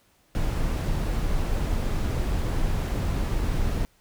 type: noise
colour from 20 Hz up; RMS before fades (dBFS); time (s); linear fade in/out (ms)
brown; -25; 0.35-3.85; 0
effects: pink hiss -63 dBFS RMS until 4 s